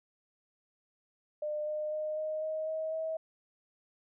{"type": "tone with pitch steps", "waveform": "sine", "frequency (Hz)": [602, 608.3, 614.6, 621.1, 627.6, 634.1, 640.8], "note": ["D5", "D#5", "D#5", "D#5", "D#5", "D#5", "E5"], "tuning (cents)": [43, -39, -21, -3, 15, 33, -49], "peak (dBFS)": -32, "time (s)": [1.42, 3.17], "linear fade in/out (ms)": 5, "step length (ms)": 250, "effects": []}